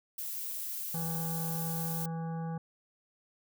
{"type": "noise", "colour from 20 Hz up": "violet", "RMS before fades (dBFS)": -38, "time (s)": [0.18, 2.06], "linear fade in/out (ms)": 5}
{"type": "harmonic tone", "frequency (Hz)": 164.1, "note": "E3", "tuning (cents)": -8, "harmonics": [1, 3, 5, 7, 9, 10], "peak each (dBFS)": [-34, -46, -44, -53, -57, -61], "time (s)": [0.94, 2.58], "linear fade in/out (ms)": 5}
{"effects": []}